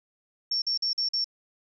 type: tone bursts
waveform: sine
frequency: 5460 Hz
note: F8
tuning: 40 cents flat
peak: -24 dBFS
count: 5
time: 0.51-1.244 s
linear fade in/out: 5 ms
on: 110 ms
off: 46 ms
effects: none